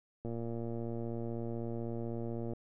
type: click train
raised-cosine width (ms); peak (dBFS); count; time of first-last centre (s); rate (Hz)
2; -27; 266; 0.25-2.534; 116
effects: none